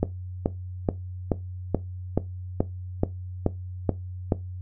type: click train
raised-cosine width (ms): 2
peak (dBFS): -7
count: 11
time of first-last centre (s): 0.03-4.322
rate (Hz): 2.33
effects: noise-tail reverb RT60 0.2 s tail -17 dB re dry + added 91 Hz sine -33 dBFS peak until 4.61 s